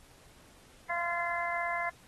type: harmonic tone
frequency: 344.3 Hz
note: F4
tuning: 25 cents flat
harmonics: 2 / 3 / 4 / 5 / 6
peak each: -35 / -36 / -44 / -38 / -36 dBFS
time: 0.89-1.9 s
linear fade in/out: 10 ms
effects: pink hiss -59 dBFS RMS until 2.07 s + AAC 32 kbps